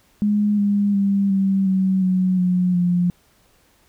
sine tone with pitch steps, 207.7 / 203 / 198.32 / 193.79 / 189.36 / 185.04 / 180.81 / 176.68 Hz, G#3 / G#3 / G3 / G3 / F#3 / F#3 / F#3 / F3, 0 / -39 / +20 / -20 / +40 / 0 / -40 / +20 cents, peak -15 dBFS, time 0.22-3.1 s, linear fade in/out 0 ms, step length 360 ms, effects pink hiss -58 dBFS RMS until 3.88 s

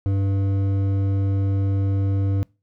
triangle tone with hard clipping, 98 Hz, G2, in tune, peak -20 dBFS, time 0.06-2.43 s, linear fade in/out 0 ms, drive 13 dB, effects noise-tail reverb RT60 0.3 s tail -25 dB re dry

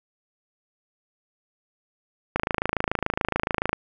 click train, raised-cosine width 0.5 ms, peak -7 dBFS, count 38, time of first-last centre 2.36-3.73 s, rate 27 Hz, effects none

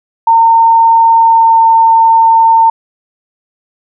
sine tone with pitch glide, 912 to 905.7 Hz, A#5 to A5, -38 to +50 cents, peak -3 dBFS, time 0.27-2.7 s, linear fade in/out 5 ms, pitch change -12 cents, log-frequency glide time 1.14-1.65 s, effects none

